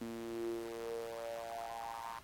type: tone with high-pass filter sweep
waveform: sawtooth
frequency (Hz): 115.2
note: A#2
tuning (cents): -20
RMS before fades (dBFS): -43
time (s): 0.01-2.19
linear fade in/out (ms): 5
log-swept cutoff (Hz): 260 to 1000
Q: 8.7
effects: pink hiss -61 dBFS RMS until 2.23 s + AAC 48 kbps